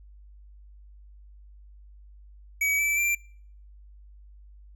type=tone with pitch steps; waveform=square; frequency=2272 / 2316 / 2360 Hz; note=C#7 / D7 / D7; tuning=+42 / -25 / +8 cents; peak=-23 dBFS; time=2.61-3.15 s; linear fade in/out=5 ms; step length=180 ms; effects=noise-tail reverb RT60 0.6 s tail -26 dB re dry + added 50 Hz sine -47 dBFS peak until 4.75 s